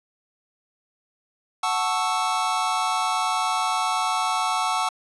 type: chord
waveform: square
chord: F# minor seventh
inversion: none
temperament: equal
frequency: 740 / 880 / 1108.7 / 1318.5 Hz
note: F#5 / A5 / C#6 / E6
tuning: 0 / 0 / 0 / 0 cents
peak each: -28 dBFS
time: 1.63-4.89 s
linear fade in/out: 5 ms
effects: resampled to 24000 Hz